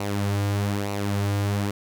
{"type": "tone with flanger", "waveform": "sawtooth", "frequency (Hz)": 101.1, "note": "G#2", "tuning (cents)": -46, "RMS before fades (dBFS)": -25, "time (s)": [0, 1.71], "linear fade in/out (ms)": 5, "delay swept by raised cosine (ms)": [0.59, 4.69], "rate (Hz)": 1.1, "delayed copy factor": -0.55, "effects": []}